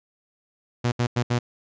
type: tone bursts at uneven times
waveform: sawtooth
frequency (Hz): 121.2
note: B2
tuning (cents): -32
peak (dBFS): -16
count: 4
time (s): 0.84-0.92 / 0.99-1.07 / 1.16-1.23 / 1.3-1.39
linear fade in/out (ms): 10
effects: resampled to 16000 Hz